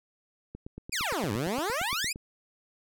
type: click train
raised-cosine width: 3 ms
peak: -27 dBFS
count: 15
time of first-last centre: 0.55-2.159 s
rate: 8.7 Hz
type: exponential two-way sweep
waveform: 15% pulse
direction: down then up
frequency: 2606 to 95.8 to 2606 Hz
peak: -22 dBFS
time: 0.92-2.13 s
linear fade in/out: 10 ms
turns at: 1.32 s
effects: none